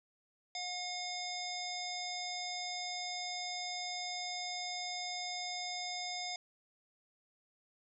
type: harmonic tone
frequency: 720 Hz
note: F#5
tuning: 47 cents flat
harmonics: 1 / 3 / 5 / 7 / 9 / 10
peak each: -43 / -45 / -45 / -42 / -52 / -52 dBFS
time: 0.55-6.36 s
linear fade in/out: 2 ms
effects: none